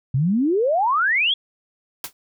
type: exponential sweep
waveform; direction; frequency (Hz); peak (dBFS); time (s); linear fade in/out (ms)
sine; up; 123.47 to 3435; -16; 0.14-1.34; 5
type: noise with exponential decay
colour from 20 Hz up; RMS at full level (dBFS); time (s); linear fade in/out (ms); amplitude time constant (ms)
white; -24; 2.04-2.13; 2; 18
effects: none